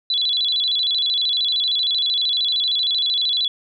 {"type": "tone with vibrato", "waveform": "sine", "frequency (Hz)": 3671, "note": "A#7", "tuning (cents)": -27, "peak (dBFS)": -17, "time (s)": [0.1, 3.48], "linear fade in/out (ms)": 2, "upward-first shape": "square", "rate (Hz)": 13, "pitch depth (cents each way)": 140, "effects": []}